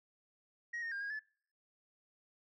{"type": "tone with pitch steps", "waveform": "sine", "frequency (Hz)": [1888, 1841, 1607, 1636, 1730], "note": ["A#6", "A#6", "G6", "G#6", "A6"], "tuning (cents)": [22, -22, 43, -26, -30], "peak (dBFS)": -36, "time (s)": [0.73, 1.195], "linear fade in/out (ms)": 10, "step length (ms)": 93, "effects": ["noise-tail reverb RT60 0.5 s tail -23 dB re dry", "tanh soft clip ceiling -36 dBFS"]}